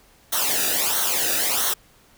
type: noise with flanger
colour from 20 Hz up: white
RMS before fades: -22 dBFS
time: 0.32-1.74 s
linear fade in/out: 10 ms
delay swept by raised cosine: 0.4 to 0.95 ms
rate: 1.5 Hz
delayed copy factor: -0.75
effects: pink hiss -55 dBFS RMS until 2.17 s